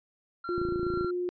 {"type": "tone with tremolo", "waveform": "triangle", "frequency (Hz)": 1371, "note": "F6", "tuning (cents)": -32, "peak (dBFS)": -32, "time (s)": [0.44, 1.11], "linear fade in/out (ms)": 5, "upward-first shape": "triangle", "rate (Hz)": 2.3, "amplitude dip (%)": 55}
{"type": "tone with pitch glide", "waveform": "sine", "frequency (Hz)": [353.1, 357], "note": ["F4", "F4"], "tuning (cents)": [19, 38], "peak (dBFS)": -28, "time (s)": [0.49, 1.29], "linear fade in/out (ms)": 0, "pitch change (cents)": 19, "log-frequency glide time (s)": [0.72, 0.98]}
{"type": "click train", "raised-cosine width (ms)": 3, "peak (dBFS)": -23, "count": 14, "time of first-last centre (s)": [0.58, 1.046], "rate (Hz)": 27.9}
{"effects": ["resampled to 11025 Hz"]}